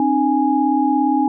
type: tone cluster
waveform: sine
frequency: 266.1 / 303.5 / 829 Hz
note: C4 / D#4 / G#5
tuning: +29 / -43 / -3 cents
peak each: -18 dBFS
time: 0-1.28 s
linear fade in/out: 2 ms
effects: none